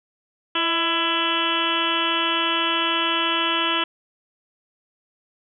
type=harmonic tone with a mistuned harmonic; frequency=333.9 Hz; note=E4; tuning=22 cents sharp; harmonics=1 / 2 / 3 / 4 / 5 / 6 / 7 / 8 / 9 / 10; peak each=-29 / -34 / -27 / -27 / -31 / -34 / -35 / -28 / -25 / -28 dBFS; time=0.55-3.84 s; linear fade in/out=5 ms; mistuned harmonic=2; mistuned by=-58 cents; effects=none